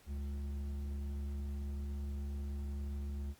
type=tone with hard clipping; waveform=sine; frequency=70.6 Hz; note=C#2; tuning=32 cents sharp; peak=-39 dBFS; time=0.06-3.35 s; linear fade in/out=50 ms; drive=8 dB; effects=pink hiss -64 dBFS RMS until 3.39 s + Opus 48 kbps